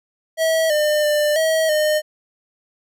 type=tone with pitch steps; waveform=square; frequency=646 / 602 / 596 / 640 / 610 Hz; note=E5 / D5 / D5 / D#5 / D#5; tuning=-35 / +43 / +25 / +49 / -34 cents; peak=-16 dBFS; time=0.37-2.02 s; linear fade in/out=50 ms; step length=330 ms; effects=none